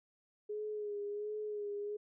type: tone with vibrato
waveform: sine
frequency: 417 Hz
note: G#4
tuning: 7 cents sharp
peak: -37 dBFS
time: 0.49-1.97 s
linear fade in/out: 10 ms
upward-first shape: sine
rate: 1.4 Hz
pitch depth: 37 cents each way
effects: none